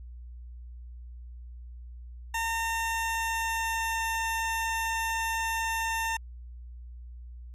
20% pulse tone with pitch glide, 911 to 904.2 Hz, A#5 to A5, -40 to +47 cents, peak -23 dBFS, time 2.34-6.17 s, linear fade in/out 5 ms, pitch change -13 cents, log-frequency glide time 2.44-4.09 s, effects added 60 Hz sine -41 dBFS peak until 7.54 s + resampled to 32000 Hz

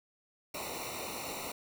pink noise with comb filter, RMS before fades -40 dBFS, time 0.54-1.52 s, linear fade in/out 5 ms, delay 0.61 ms, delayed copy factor -0.95, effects none

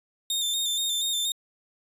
sawtooth tone with vibrato, 3626 Hz, A#7, 49 cents flat, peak -22 dBFS, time 0.3-1.32 s, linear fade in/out 2 ms, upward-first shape square, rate 4.2 Hz, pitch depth 32 cents each way, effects resampled to 32000 Hz

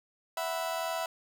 35% pulse chord, E suspended second, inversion none, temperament just, 659.3 / 741.7 / 988.9 Hz, E5 / F#5 / B5, 0 / +4 / +2 cents, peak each -32 / -36 / -36 dBFS, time 0.37-1.06 s, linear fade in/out 2 ms, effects none

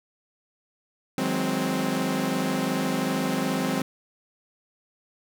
sawtooth chord, Ab dominant seventh, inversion second, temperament equal with one note detuned, 159.57 / 185 / 207.7 / 261.6 Hz, Eb3 / Gb3 / Ab3 / C4, +44 / 0 / 0 / 0 cents, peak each -29 / -26 / -27 / -23 dBFS, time 1.18-3.82 s, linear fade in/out 2 ms, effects none

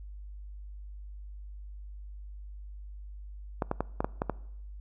clicks, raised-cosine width 1 ms, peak -14 dBFS, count 7, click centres 3.622 / 3.714 / 3.806 / 4.005 / 4.045 / 4.219 / 4.297 s, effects noise-tail reverb RT60 0.8 s tail -22 dB re dry + added 50 Hz sine -41 dBFS peak until 4.8 s

